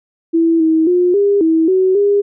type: tone with pitch steps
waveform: sine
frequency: 330.3 / 320 / 357 / 403.6 / 323.4 / 375 / 405.6 Hz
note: E4 / D#4 / F4 / G#4 / E4 / F#4 / G#4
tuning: +4 / +49 / +38 / -49 / -33 / +23 / -41 cents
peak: -9 dBFS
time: 0.33-2.22 s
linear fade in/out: 20 ms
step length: 270 ms
effects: none